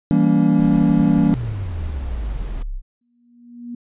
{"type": "chord", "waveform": "triangle", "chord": "E diminished seventh", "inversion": "none", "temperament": "equal with one note detuned", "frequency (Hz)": [164.81, 196, 233.1, 283.8], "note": ["E3", "G3", "Bb3", "Db4"], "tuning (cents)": [0, 0, 0, 41], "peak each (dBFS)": -16, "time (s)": [0.11, 1.34], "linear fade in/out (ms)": 0}
{"type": "noise", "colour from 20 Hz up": "brown", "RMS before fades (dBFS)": -31, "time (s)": [0.59, 2.63], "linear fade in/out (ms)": 10}
{"type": "exponential sweep", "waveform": "sine", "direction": "down", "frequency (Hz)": [130.81, 30.18], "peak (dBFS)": -23, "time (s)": [1.31, 2.82], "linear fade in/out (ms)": 50}
{"type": "tone with exponential growth", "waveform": "sine", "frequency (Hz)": 239.6, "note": "A#3", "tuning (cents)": 48, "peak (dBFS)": -26, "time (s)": [3.01, 3.75], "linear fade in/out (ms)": 5, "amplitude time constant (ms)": 160}
{"effects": ["resampled to 8000 Hz"]}